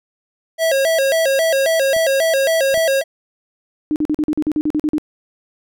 square tone with vibrato, 595 Hz, D5, 22 cents sharp, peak -14 dBFS, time 0.58-3.04 s, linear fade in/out 50 ms, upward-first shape square, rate 3.7 Hz, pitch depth 160 cents each way
clicks, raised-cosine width 3 ms, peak -23 dBFS, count 3, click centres 1.965 / 2.742 / 2.776 s
sine tone bursts, 303.4 Hz, D#4, 44 cents flat, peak -14 dBFS, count 12, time 3.91-4.982 s, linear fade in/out 0 ms, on 49 ms, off 44 ms
effects none

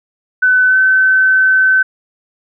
sine tone with pitch glide, 1507 to 1528 Hz, F#6 to G6, +31 to -45 cents, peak -7 dBFS, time 0.42-1.83 s, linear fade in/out 10 ms, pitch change +24 cents, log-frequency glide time 0.67-0.77 s, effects none

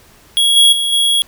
square tone with level steps, 3322 Hz, G#7, in tune, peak -10 / -6 / -15 / -11 dBFS, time 0.37-1.22 s, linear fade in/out 0 ms, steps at 0.56 / 0.72 / 0.92 s, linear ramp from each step 10 ms, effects pink hiss -46 dBFS RMS until 1.27 s

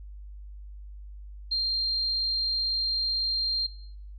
sine tone, 4186 Hz, C8, in tune, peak -24 dBFS, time 1.51-3.67 s, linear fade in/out 10 ms, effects noise-tail reverb RT60 0.7 s tail -19 dB re dry + added 50 Hz sine -40 dBFS peak until 4.18 s

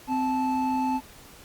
triangle tone pair together, 259.5 / 872.9 Hz, C4 / A5, -14 / -14 cents, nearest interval octave + major sixth, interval 2100 cents, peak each -24 dBFS, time 0.07-1.01 s, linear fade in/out 50 ms, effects pink hiss -49 dBFS RMS until 1.44 s + Opus 48 kbps

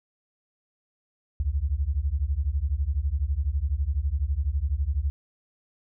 sine beating tone pair, 65 / 77 Hz, C2 / D#2, -11 / -17 cents, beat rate 12 Hz, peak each -26 dBFS, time 1.4-5.1 s, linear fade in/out 0 ms, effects none

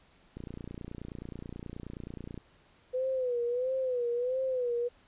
click train, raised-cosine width 3 ms, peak -28 dBFS, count 60, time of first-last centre 0.37-2.377 s, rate 29.4 Hz
sine tone with vibrato, 500 Hz, B4, 21 cents sharp, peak -28 dBFS, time 2.93-4.89 s, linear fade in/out 20 ms, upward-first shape sine, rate 1.5 Hz, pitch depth 91 cents each way
effects pink hiss -63 dBFS RMS until 5.07 s + resampled to 8000 Hz

